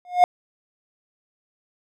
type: tone with exponential growth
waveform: triangle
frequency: 717 Hz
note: F5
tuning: 45 cents sharp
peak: -5 dBFS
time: 0.05-0.24 s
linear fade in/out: 1 ms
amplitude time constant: 40 ms
effects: none